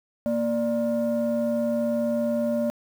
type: tone pair together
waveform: sine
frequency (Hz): 233.7 / 589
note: A#3 / D5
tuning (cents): +5 / +5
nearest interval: octave + major third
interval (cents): 1600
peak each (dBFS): -23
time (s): 0.26-2.7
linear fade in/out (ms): 0
effects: tanh soft clip ceiling -18 dBFS + 8-bit